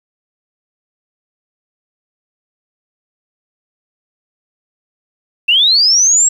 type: linear sweep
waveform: sine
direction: up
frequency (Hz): 2637 to 7700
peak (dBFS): -7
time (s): 5.48-6.29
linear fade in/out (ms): 10
effects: 7-bit